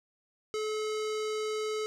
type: tone with low-pass filter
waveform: square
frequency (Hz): 430.4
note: A4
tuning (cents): -38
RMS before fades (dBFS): -33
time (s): 0.54-1.86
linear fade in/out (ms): 0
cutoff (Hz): 6700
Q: 1.3
effects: 11-bit